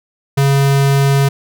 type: tone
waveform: square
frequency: 138.59 Hz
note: C#3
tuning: in tune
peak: -10 dBFS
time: 0.37-1.29 s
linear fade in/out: 10 ms
effects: none